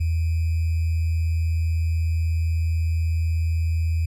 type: tone with sample-and-hold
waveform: sine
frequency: 81.9 Hz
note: E2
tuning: 11 cents flat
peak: -19 dBFS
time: 0-4.06 s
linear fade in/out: 10 ms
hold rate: 2450 Hz
effects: resampled to 32000 Hz